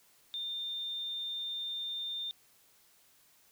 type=tone; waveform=sine; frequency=3610 Hz; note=A7; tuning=44 cents sharp; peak=-35 dBFS; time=0.34-2.31 s; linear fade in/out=0 ms; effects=white hiss -65 dBFS RMS until 3.51 s